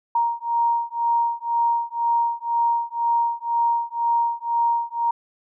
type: beating tone pair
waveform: sine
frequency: 935 / 937 Hz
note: A#5 / A#5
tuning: +5 / +9 cents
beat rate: 2 Hz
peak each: -22 dBFS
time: 0.15-5.11 s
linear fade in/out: 5 ms
effects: none